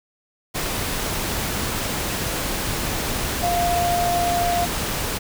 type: tone in noise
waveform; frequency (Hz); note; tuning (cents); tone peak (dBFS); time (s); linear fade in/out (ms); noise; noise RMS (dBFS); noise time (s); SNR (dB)
sine; 698.5; F5; 0; -19; 3.42-4.66; 20; pink; -25; 0.54-5.19; +3
effects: none